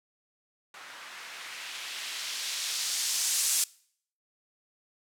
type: noise with low-pass filter sweep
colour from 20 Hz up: violet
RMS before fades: -33 dBFS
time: 0.74-3.64 s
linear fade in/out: 2 ms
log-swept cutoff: 1300 to 8200 Hz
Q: 1
effects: noise-tail reverb RT60 0.6 s tail -23 dB re dry